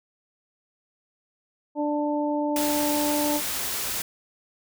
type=harmonic tone; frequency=295.3 Hz; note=D4; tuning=10 cents sharp; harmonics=1 / 2 / 3; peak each=-25 / -28 / -30 dBFS; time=1.75-3.41 s; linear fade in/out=50 ms
type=noise; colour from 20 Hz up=white; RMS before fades=-29 dBFS; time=2.56-4.02 s; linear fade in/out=2 ms
effects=none